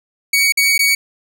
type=tone with dropouts; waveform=sawtooth; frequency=2248 Hz; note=C#7; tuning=24 cents sharp; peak=-8 dBFS; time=0.33-0.95 s; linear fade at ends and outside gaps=5 ms; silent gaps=0.523-0.572 / 0.78-0.791 s; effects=none